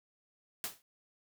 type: noise with exponential decay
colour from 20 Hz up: white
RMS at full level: -34 dBFS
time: 0.64-0.82 s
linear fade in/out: 1 ms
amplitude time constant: 37 ms
effects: none